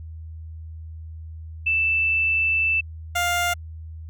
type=tone pair in turn; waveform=sine / 15% pulse; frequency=2648 / 701.4 Hz; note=E7 / F5; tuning=+7 / +7 cents; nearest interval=octave + major seventh; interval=2300 cents; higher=first; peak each=-18 / -14 dBFS; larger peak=second; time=1.66-2.81 / 3.15-3.54 s; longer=first; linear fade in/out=10 ms; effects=added 80 Hz sine -34 dBFS peak until 4.09 s